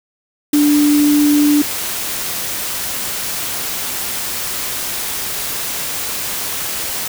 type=tone in noise; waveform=sine; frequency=293.7 Hz; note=D4; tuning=in tune; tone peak=-9 dBFS; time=0.53-1.62 s; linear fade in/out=5 ms; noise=white; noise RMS=-22 dBFS; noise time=0.53-7.08 s; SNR=+10 dB; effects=none